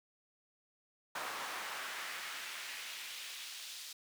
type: noise with high-pass filter sweep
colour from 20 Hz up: brown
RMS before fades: -44 dBFS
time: 1.15-3.93 s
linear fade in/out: 5 ms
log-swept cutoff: 1000 to 4200 Hz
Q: 1.2
effects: none